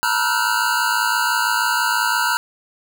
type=tone cluster; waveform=square; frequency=902 / 968 / 1319 / 1426 / 1535 Hz; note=A5 / B5 / E6 / F6 / G6; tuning=+43 / -35 / +1 / +36 / -37 cents; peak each=-26 / -23 / -27 / -22 / -25 dBFS; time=0.03-2.37 s; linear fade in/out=0 ms; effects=none